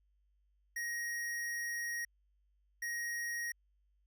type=tone bursts at uneven times; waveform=square; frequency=1883 Hz; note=A#6; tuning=17 cents sharp; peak=-37 dBFS; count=2; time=0.76-2.05 / 2.82-3.52 s; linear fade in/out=5 ms; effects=added 50 Hz sine -70 dBFS peak until 4.06 s